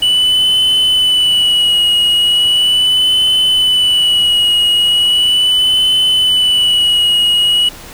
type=tone with vibrato; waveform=triangle; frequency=2960 Hz; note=F#7; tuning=in tune; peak=-7 dBFS; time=0.02-7.69 s; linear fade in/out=5 ms; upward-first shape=sine; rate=0.38 Hz; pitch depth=39 cents each way; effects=pink hiss -33 dBFS RMS until 7.93 s